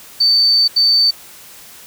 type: tone bursts at uneven times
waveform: sine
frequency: 4557 Hz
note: C#8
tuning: 47 cents sharp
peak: -9 dBFS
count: 2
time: 0.2-0.68 / 0.76-1.11 s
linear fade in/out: 10 ms
effects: white hiss -39 dBFS RMS until 1.86 s